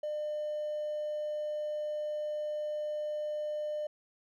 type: tone with hard clipping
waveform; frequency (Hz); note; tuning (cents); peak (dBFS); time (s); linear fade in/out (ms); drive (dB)
triangle; 602; D5; +43; -33; 0.03-3.87; 5; 4
effects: none